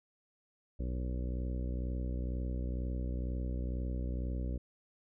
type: harmonic tone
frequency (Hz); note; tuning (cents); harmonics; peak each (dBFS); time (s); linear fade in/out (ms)
62.1; B1; +10; 1 / 2 / 3 / 4 / 5 / 6 / 7 / 8 / 9; -34 / -43 / -45 / -46 / -48 / -54 / -54 / -53 / -53; 0.79-4.58; 10
effects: none